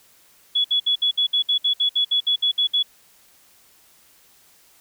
sine tone bursts, 3388 Hz, G#7, 34 cents sharp, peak -16 dBFS, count 15, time 0.55-2.829 s, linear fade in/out 10 ms, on 95 ms, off 61 ms, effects white hiss -55 dBFS RMS until 4.8 s

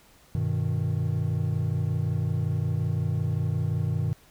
triangle chord, G augmented, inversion none, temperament equal, 98 / 123.47 / 155.56 Hz, G2 / B2 / D#3, 0 / 0 / 0 cents, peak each -26 dBFS, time 0.35-4.13 s, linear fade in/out 0 ms, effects tanh soft clip ceiling -13 dBFS + pink hiss -57 dBFS RMS until 4.3 s

